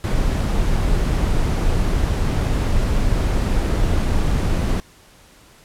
brown noise, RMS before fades -18 dBFS, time 0.04-4.8 s, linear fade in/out 0 ms, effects pink hiss -49 dBFS RMS until 5.64 s + low-pass 12000 Hz 12 dB/octave

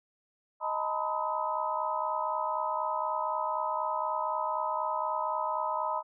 sine tone cluster, 624 / 875 / 944 / 1008 / 1265 Hz, D#5 / A5 / A#5 / B5 / D#6, +5 / -10 / +22 / +35 / +28 cents, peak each -36 / -36 / -35 / -33 / -37 dBFS, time 0.6-6.03 s, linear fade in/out 50 ms, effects none

